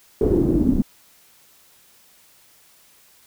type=noise with low-pass filter sweep; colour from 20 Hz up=pink; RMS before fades=-18 dBFS; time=0.21-0.82 s; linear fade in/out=2 ms; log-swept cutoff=410 to 230 Hz; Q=4.9; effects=white hiss -54 dBFS RMS until 3.26 s